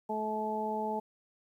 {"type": "harmonic tone", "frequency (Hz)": 215.8, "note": "A3", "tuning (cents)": -33, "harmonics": [1, 2, 3, 4], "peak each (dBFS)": [-38, -37, -39, -34], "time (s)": [0.09, 1], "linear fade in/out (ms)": 10, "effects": ["11-bit"]}